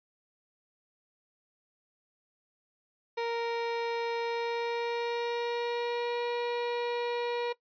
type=tone with pitch glide; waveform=30% pulse; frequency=466.2 to 478.8 Hz; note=A#4 to A#4; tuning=0 to +46 cents; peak=-27 dBFS; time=3.17-7.53 s; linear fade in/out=10 ms; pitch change=+46 cents; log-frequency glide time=4.21-6.23 s; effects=noise-tail reverb RT60 0.1 s tail -19 dB re dry + resampled to 11025 Hz